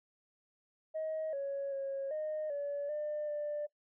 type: tone with pitch steps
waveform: sine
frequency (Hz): 631 / 556 / 547 / 616 / 572 / 600 / 592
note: D#5 / C#5 / C#5 / D#5 / D5 / D5 / D5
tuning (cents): +24 / +5 / -23 / -17 / -46 / +37 / +14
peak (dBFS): -33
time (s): 0.94-3.67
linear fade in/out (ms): 20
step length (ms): 390
effects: noise-tail reverb RT60 0.1 s tail -20 dB re dry + tanh soft clip ceiling -31 dBFS